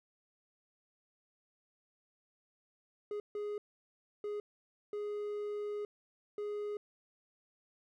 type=tone bursts at uneven times; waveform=triangle; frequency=415.3 Hz; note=G#4; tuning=in tune; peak=-34 dBFS; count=5; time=3.11-3.2 / 3.35-3.58 / 4.24-4.4 / 4.93-5.85 / 6.38-6.77 s; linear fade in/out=2 ms; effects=none